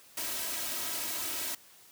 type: noise with comb filter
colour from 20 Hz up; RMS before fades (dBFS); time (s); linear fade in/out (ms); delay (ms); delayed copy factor
white; -35; 0.17-1.55; 5; 3.1; +0.75
effects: white hiss -57 dBFS RMS until 1.91 s + high-pass 80 Hz 12 dB/octave